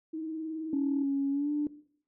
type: tone with vibrato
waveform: sine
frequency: 317.4 Hz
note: D#4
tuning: 35 cents sharp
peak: -33 dBFS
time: 0.13-1.04 s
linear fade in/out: 10 ms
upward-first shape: sine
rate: 19 Hz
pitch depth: 39 cents each way
type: tone with pitch glide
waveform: sine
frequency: 277.2 to 295.4 Hz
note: C#4 to D4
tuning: 0 to +10 cents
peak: -26 dBFS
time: 0.73-1.67 s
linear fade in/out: 2 ms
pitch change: +110 cents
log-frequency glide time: 1.31-1.51 s
effects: noise-tail reverb RT60 0.6 s tail -18 dB re dry + tanh soft clip ceiling -19 dBFS